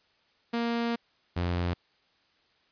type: tone pair in turn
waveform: sawtooth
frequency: 234.1 / 87.69 Hz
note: A#3 / F2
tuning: +8 / +8 cents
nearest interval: octave + perfect fourth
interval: 1700 cents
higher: first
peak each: -23 dBFS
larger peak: neither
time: 0.53-0.96 / 1.36-1.74 s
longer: first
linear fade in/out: 10 ms
effects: white hiss -67 dBFS RMS until 2.71 s + resampled to 11025 Hz